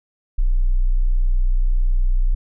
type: tone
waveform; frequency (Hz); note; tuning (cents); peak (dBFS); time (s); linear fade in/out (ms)
sine; 30.76; B0; -6; -13; 0.38-2.35; 10
effects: none